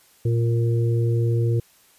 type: harmonic tone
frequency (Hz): 116.54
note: A#2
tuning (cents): 0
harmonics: 1 / 3 / 4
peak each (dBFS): -18 / -28 / -30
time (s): 0.25-1.6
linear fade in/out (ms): 5
effects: white hiss -56 dBFS RMS until 1.98 s + resampled to 32000 Hz